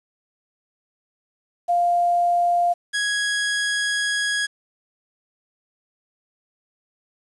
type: tone pair in turn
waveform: sine / sawtooth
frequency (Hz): 698.5 / 1661.3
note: F5 / G#6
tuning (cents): 0 / 0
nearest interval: octave + minor third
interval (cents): 1500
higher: second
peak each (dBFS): -16 / -17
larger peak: first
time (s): 1.68-2.74 / 2.93-4.47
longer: second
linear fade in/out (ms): 20
effects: resampled to 24000 Hz + 8-bit